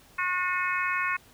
harmonic tone, 362.7 Hz, F#4, 34 cents flat, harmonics 3 / 4 / 5 / 6 / 7, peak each -30 / -31 / -32 / -33 / -33 dBFS, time 0.18-1.17 s, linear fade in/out 10 ms, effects pink hiss -56 dBFS RMS until 1.33 s

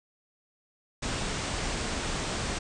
pink low-pass noise, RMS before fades -32 dBFS, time 1.02-2.59 s, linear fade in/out 10 ms, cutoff 8900 Hz, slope 96 dB/octave, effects none

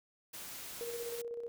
white noise, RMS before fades -46 dBFS, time 0.33-1.22 s, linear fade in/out 10 ms
sine tone with tremolo, 471 Hz, A#4, 18 cents sharp, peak -37 dBFS, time 0.81-1.48 s, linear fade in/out 0 ms, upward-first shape square, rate 16 Hz, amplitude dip 40%
effects none

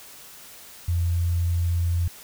sine tone, 86 Hz, F2, 26 cents flat, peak -20 dBFS, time 0.88-2.08 s, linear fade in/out 5 ms, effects white hiss -45 dBFS RMS until 2.23 s

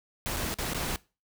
pink noise with dropouts, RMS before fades -32 dBFS, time 0.26-0.96 s, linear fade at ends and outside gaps 0 ms, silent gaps 0.364-0.368 / 0.541-0.586 / 0.735-0.746 s, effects noise-tail reverb RT60 0.3 s tail -21 dB re dry

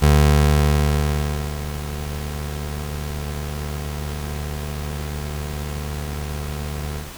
25% pulse tone with ADSR envelope, 74 Hz, D2, 14 cents sharp, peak -7 dBFS, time 0.01-7.12 s, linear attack 30 ms, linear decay 1500 ms, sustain -15 dB, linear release 160 ms, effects pink hiss -37 dBFS RMS until 7.17 s

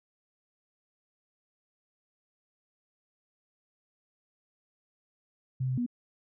sine tone with pitch steps, 129.7 / 128.4 / 242.5 Hz, C3 / C3 / B3, -15 / -32 / -31 cents, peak -27 dBFS, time 5.6-5.864 s, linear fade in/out 10 ms, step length 88 ms, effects none

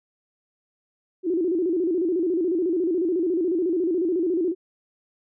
sine tone with vibrato, 346.9 Hz, F4, 12 cents flat, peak -20 dBFS, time 1.23-4.55 s, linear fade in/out 50 ms, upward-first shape square, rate 14 Hz, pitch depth 110 cents each way, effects none

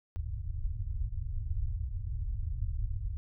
pink low-pass noise, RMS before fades -34 dBFS, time 0.16-3.17 s, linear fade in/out 0 ms, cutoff 110 Hz, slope 48 dB/octave, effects none

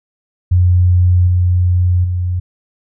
sine tone with level steps, 89.6 Hz, F2, 45 cents sharp, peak -7 / -9 / -14 dBFS, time 0.51-2.4 s, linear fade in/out 10 ms, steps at 1.27 / 2.04 s, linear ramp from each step 5 ms, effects none

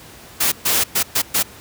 white noise bursts at uneven times, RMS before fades -17 dBFS, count 5, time 0.4-0.52 / 0.65-0.84 / 0.95-1.03 / 1.15-1.22 / 1.34-1.43 s, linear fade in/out 10 ms, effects pink hiss -41 dBFS RMS until 1.6 s + high-pass 60 Hz 12 dB/octave

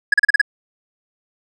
triangle tone bursts, 1680 Hz, G#6, 19 cents sharp, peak -7 dBFS, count 6, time 0.12-0.415 s, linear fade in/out 5 ms, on 20 ms, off 35 ms, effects resampled to 22050 Hz

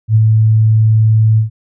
sine tone with ADSR envelope, 109.9 Hz, A2, 2 cents flat, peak -4 dBFS, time 0.08-1.5 s, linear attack 73 ms, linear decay 34 ms, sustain -2 dB, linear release 120 ms, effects none

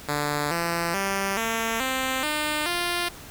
5% pulse tone with pitch steps, 146.83 / 169.64 / 195.99 / 226.4 / 261.6 / 302.3 / 349.2 Hz, D3 / E3 / G3 / A3 / C4 / D#4 / F4, 0 / +50 / 0 / +50 / 0 / -50 / 0 cents, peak -13 dBFS, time 0.08-3.09 s, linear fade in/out 10 ms, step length 430 ms, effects pink hiss -43 dBFS RMS until 3.3 s

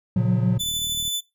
triangle chord, Gb major seventh, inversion first, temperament equal with one note detuned, 116.54 / 138.59 / 179.01 / 185 Hz, Bb2 / Db3 / F3 / Gb3, 0 / 0 / +43 / 0 cents, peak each -20 / -24 / -19 / -23 dBFS, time 0.16-0.58 s, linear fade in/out 5 ms
sawtooth tone with tremolo, 3500 Hz, A7, 10 cents flat, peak -19 dBFS, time 0.59-1.21 s, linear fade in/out 20 ms, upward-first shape triangle, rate 13 Hz, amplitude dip 30%
click train, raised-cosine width 5 ms, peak -29 dBFS, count 19, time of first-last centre 0.61-1.079 s, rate 38.4 Hz
effects noise-tail reverb RT60 0.2 s tail -17 dB re dry

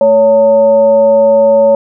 sine tone with frequency modulation, 560 Hz, C#5, 18 cents sharp, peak -4 dBFS, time 0.01-1.75 s, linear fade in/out 2 ms, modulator 340 Hz, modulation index 0.37, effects none

